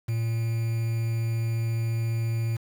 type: tone with quantisation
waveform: triangle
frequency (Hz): 114.3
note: A#2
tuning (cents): -34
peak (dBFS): -22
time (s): 0.08-2.57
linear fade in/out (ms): 10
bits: 7
effects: none